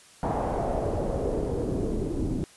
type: noise with low-pass filter sweep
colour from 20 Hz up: pink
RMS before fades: -28 dBFS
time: 0.23-2.44 s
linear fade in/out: 0 ms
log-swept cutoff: 830 to 300 Hz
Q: 2.7
effects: white hiss -53 dBFS RMS until 2.56 s + resampled to 24000 Hz